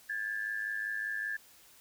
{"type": "tone pair together", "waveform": "sine", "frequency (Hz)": [1631, 1736.2], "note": ["G#6", "A6"], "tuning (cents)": [-32, -24], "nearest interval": "minor second", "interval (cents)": 108, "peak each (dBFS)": [-37, -35], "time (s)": [0.09, 1.37], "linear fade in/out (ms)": 10, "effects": ["white hiss -59 dBFS RMS until 1.8 s"]}